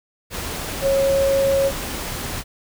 sine tone in noise, 547 Hz, C#5, 23 cents flat, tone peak -15 dBFS, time 0.81-1.72 s, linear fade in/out 50 ms, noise pink, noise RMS -28 dBFS, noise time 0.3-2.44 s, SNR +10 dB, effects none

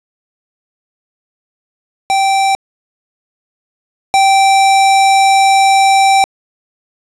square tone pair in turn, 780 / 780 Hz, G5 / G5, -9 / -9 cents, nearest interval unison, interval 0 cents, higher neither, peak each -10 / -7 dBFS, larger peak second, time 2.1-2.55 / 4.14-6.24 s, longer second, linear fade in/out 0 ms, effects resampled to 22050 Hz + 7-bit

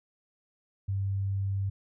sine tone, 98 Hz, G2, in tune, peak -27 dBFS, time 0.88-1.7 s, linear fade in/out 10 ms, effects none

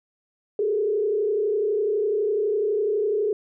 sine tone with frequency modulation, 420 Hz, G#4, 19 cents sharp, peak -20 dBFS, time 0.59-3.33 s, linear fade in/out 2 ms, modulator 32 Hz, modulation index 0.9, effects none

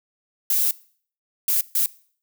violet noise bursts at uneven times, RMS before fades -20 dBFS, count 3, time 0.5-0.71 / 1.48-1.61 / 1.75-1.86 s, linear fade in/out 2 ms, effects noise-tail reverb RT60 0.5 s tail -21 dB re dry

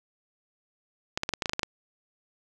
clicks, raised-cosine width 0.2 ms, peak -10 dBFS, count 10, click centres 1.175 / 1.234 / 1.291 / 1.337 / 1.422 / 1.458 / 1.495 / 1.534 / 1.594 / 1.632 s, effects none

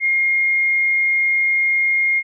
sine tone, 2134 Hz, C7, 34 cents sharp, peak -14 dBFS, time 0-2.23 s, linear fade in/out 50 ms, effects none

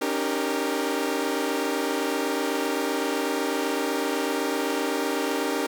sawtooth chord, Eb dominant seventh, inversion third, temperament equal with one note detuned, 277.2 / 305.1 / 392 / 466.2 Hz, Db4 / Eb4 / G4 / Bb4, 0 / -34 / 0 / 0 cents, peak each -26 dBFS, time 0.01-5.67 s, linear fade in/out 10 ms, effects none

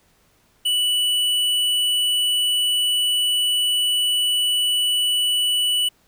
triangle tone with tanh clipping, 2960 Hz, F#7, in tune, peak -19 dBFS, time 0.65-5.89 s, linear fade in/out 10 ms, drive 16 dB, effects pink hiss -60 dBFS RMS until 6.07 s

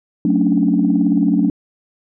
sine chord, D major seventh, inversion first, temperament just, 183.54 / 220.2 / 275.3 / 293.7 Hz, F#3 / A3 / C#4 / D4, -14 / +2 / -12 / 0 cents, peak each -17 dBFS, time 0.25-1.5 s, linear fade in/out 2 ms, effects tanh soft clip ceiling -3 dBFS

